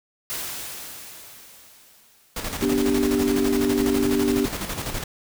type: noise with exponential decay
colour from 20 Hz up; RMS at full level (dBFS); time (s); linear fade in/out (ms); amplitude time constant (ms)
white; -29; 0.3-3.02; 0; 590
type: noise with tremolo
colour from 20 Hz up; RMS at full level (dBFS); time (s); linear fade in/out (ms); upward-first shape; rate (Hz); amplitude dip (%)
pink; -28; 2.36-5.04; 5; square; 12; 50
type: chord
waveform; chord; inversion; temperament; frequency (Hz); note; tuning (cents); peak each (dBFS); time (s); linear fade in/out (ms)
sine; G major; first; equal with one note detuned; 245.5 / 293.7 / 392; B3 / D4 / G4; -10 / 0 / 0; -23; 2.62-4.46; 5
effects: none